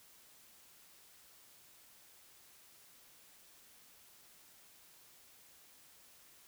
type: silence
effects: white hiss -62 dBFS RMS until 6.47 s